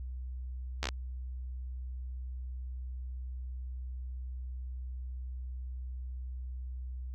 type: slowing click train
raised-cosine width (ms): 0.2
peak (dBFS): -15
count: 5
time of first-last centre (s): 0.83-0.888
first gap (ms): 12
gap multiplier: 1.13
effects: added 63 Hz sine -37 dBFS peak until 7.14 s